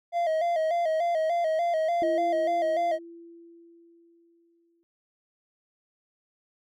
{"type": "tone with vibrato", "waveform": "triangle", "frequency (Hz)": 661, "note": "E5", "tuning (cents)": 5, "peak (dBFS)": -21, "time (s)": [0.12, 2.99], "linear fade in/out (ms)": 50, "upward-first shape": "square", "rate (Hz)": 3.4, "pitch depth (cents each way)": 73}
{"type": "tone with exponential decay", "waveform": "sine", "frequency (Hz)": 337.5, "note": "E4", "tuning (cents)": 41, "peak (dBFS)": -27, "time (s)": [2.02, 4.83], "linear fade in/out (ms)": 0, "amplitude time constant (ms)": 610}
{"effects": []}